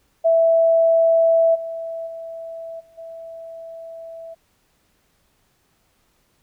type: tone with level steps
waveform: sine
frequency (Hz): 659.3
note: E5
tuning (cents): 0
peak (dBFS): -12 / -26 / -30 / -49 / -33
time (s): 0.24-4.35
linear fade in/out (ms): 20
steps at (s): 1.54 / 2.06 / 2.79 / 2.97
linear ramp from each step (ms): 20
effects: pink hiss -64 dBFS RMS until 6.42 s